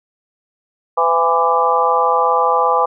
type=harmonic tone with a mistuned harmonic; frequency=167.7 Hz; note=E3; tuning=30 cents sharp; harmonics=3 / 4 / 5 / 6 / 7; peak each=-18 / -22 / -17 / -18 / -17 dBFS; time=0.97-2.86 s; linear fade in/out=10 ms; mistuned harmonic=5; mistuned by=-31 cents; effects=none